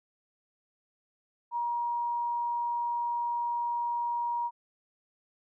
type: tone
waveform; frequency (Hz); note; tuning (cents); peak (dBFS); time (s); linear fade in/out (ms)
sine; 950; A#5; +33; -28; 1.51-4.51; 50
effects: none